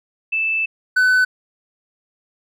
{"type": "tone pair in turn", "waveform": ["sine", "triangle"], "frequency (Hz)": [2637, 1505.7], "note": ["E7", "F#6"], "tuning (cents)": [0, 30], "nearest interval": "minor seventh", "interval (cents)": 970, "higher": "first", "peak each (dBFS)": [-17, -10], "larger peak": "second", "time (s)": [[0.32, 0.66], [0.96, 1.25]], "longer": "first", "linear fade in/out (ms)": 10, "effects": []}